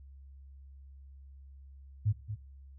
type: tone with echo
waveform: sine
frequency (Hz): 105.3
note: G#2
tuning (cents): +24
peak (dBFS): -24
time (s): 2.05-2.13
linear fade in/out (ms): 20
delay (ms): 230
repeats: 1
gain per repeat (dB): -10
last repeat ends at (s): 2.36
effects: noise-tail reverb RT60 0.4 s tail -24 dB re dry + added 68 Hz sine -49 dBFS peak until 2.78 s